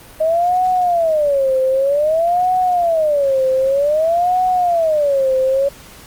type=tone with vibrato; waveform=sine; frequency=621 Hz; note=D#5; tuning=3 cents flat; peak=-12 dBFS; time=0.2-5.69 s; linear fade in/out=10 ms; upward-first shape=sine; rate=0.53 Hz; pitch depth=300 cents each way; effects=pink hiss -40 dBFS RMS until 6.06 s + Opus 32 kbps